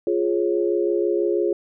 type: chord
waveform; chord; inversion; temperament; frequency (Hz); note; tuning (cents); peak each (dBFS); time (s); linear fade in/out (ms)
sine; Db major; first; equal with one note detuned; 349.2 / 415.3 / 547.7; F4 / Ab4 / Db5; 0 / 0 / -21; -21 / -22 / -27; 0.07-1.53; 2
effects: none